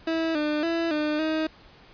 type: tone with pitch steps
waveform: 30% pulse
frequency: 325.7 / 300.4 / 333.4 / 302.1 / 314.8 Hz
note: E4 / D4 / E4 / D4 / D#4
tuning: -21 / +39 / +20 / +49 / +20 cents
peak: -21 dBFS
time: 0.07-1.47 s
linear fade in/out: 5 ms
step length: 280 ms
effects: pink hiss -52 dBFS RMS until 1.93 s + resampled to 11025 Hz